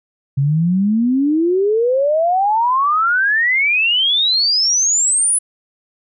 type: exponential sweep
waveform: sine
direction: up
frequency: 133.7 to 10200 Hz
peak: -12 dBFS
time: 0.37-5.39 s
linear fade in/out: 10 ms
effects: none